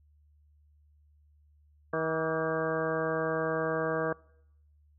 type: harmonic tone with a mistuned harmonic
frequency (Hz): 160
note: D#3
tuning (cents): +49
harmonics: 1 / 2 / 3 / 4 / 5 / 6 / 7 / 8 / 9 / 10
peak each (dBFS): -38 / -37 / -32 / -34 / -45 / -43 / -36 / -45 / -43 / -38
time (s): 1.93-4.13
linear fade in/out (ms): 5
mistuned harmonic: 7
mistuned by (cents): +45
effects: noise-tail reverb RT60 0.8 s tail -24 dB re dry + added 74 Hz sine -60 dBFS peak until 4.98 s